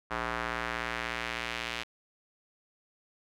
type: tone with band-pass filter sweep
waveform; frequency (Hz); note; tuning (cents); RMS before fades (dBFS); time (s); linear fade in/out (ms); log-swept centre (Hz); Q
square; 58.27; A#1; 0; -35; 0.1-1.84; 20; 1300 to 2800; 1.4
effects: none